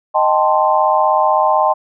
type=chord; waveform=sine; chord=A half-diminished seventh; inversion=second; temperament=equal; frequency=622.3 / 784 / 880 / 1046.5 Hz; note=Eb5 / G5 / A5 / C6; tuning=0 / 0 / 0 / 0 cents; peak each=-16 dBFS; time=0.14-1.74 s; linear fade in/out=20 ms; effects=none